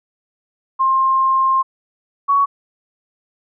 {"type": "tone pair in turn", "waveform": "sine", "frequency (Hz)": [1060, 1119.2], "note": ["C6", "C#6"], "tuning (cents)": [22, 16], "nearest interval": "minor second", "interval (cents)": 94, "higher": "second", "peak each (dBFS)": [-12, -11], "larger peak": "second", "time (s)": [[0.79, 1.63], [2.28, 2.46]], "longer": "first", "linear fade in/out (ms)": 20, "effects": []}